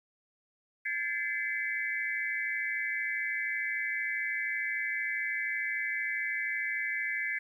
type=tone cluster; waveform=sine; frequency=1613 / 1726 / 2051 / 2275 Hz; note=G6 / A6 / C7 / C#7; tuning=+49 / -34 / -35 / +44 cents; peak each=-40 / -36 / -33 / -38 dBFS; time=0.85-7.39 s; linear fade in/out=10 ms; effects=11-bit